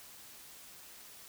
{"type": "silence", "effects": ["white hiss -53 dBFS RMS until 1.28 s"]}